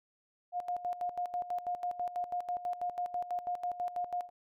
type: tone with tremolo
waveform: sine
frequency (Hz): 712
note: F5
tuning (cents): +33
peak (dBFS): -31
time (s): 0.52-4.3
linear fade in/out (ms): 50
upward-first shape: square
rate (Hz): 6.1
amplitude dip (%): 75
effects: none